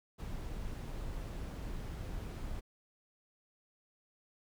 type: noise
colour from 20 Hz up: brown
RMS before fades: -41 dBFS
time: 0.18-2.61 s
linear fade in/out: 20 ms
effects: none